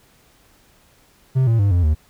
triangle tone with pitch steps, 130.81 / 114.54 / 100.29 / 87.81 / 76.89 Hz, C3 / A#2 / G2 / F2 / D#2, 0 / -30 / +40 / +10 / -20 cents, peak -11 dBFS, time 1.35-1.95 s, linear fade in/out 20 ms, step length 120 ms, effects pink hiss -55 dBFS RMS until 2.09 s

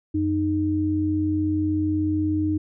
sine tone pair together, 91.6 / 308.1 Hz, F#2 / D#4, -17 / -17 cents, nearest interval octave + major sixth, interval 2100 cents, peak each -26 / -21 dBFS, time 0.14-2.58 s, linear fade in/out 10 ms, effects none

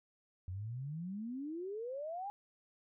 sine exponential sweep, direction up, 87.8 to 830.6 Hz, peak -39 dBFS, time 0.48-2.3 s, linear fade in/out 0 ms, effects none

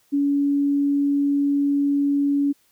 sine tone, 283.4 Hz, C#4, 38 cents sharp, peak -17 dBFS, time 0.12-2.53 s, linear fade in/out 20 ms, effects white hiss -62 dBFS RMS until 2.71 s

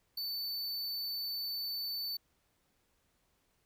square tone, 4515 Hz, C#8, 31 cents sharp, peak -36 dBFS, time 0.17-2.17 s, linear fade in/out 5 ms, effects pink hiss -75 dBFS RMS until 3.65 s

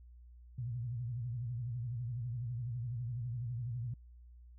sine tone with vibrato, 120 Hz, B2, 49 cents flat, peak -36 dBFS, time 0.58-3.94 s, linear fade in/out 5 ms, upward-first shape sine, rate 12 Hz, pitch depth 120 cents each way, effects added 60 Hz sine -53 dBFS peak until 4.58 s

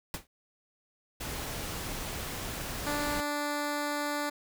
pink noise with exponential decay, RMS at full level -32 dBFS, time 0.14-0.27 s, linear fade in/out 1 ms, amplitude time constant 27 ms
pink noise, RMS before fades -37 dBFS, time 1.2-3.21 s, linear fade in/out 10 ms
10% pulse tone, 292.8 Hz, D4, 5 cents flat, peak -22 dBFS, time 2.86-4.3 s, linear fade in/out 10 ms
effects none

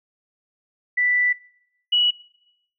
sine tone pair in turn, 1975.5 / 2932 Hz, B6 / F#7, 0 / -16 cents, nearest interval perfect fifth, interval 684 cents, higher second, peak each -17 / -15 dBFS, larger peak second, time 0.97-1.33 / 1.92-2.11 s, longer first, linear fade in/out 10 ms, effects noise-tail reverb RT60 0.8 s tail -21 dB re dry

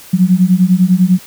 sine beating tone pair, 178.1 / 188.1 Hz, F3 / F#3, +34 / +29 cents, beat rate 10 Hz, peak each -10 dBFS, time 0.13-1.19 s, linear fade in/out 10 ms, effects white hiss -37 dBFS RMS until 1.26 s

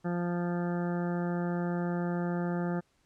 harmonic tone, 174.61 Hz, F3, in tune, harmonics 1 / 2 / 3 / 4 / 5 / 7 / 8 / 9 / 10, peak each -30 / -36 / -40 / -42 / -44 / -47 / -48 / -49 / -50 dBFS, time 0.04-2.81 s, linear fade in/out 20 ms, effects pink hiss -71 dBFS RMS until 3.05 s + low-pass 9000 Hz 12 dB/octave

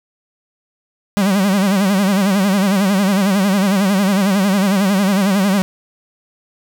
45% pulse tone with vibrato, 196 Hz, G3, in tune, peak -12 dBFS, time 1.17-5.62 s, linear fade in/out 0 ms, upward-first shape sine, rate 11 Hz, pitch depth 100 cents each way, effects none

